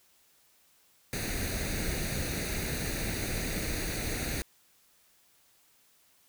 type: noise with comb filter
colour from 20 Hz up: pink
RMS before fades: -33 dBFS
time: 1.13-4.42 s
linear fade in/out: 0 ms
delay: 0.47 ms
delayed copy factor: +0.7
effects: white hiss -65 dBFS RMS until 6.28 s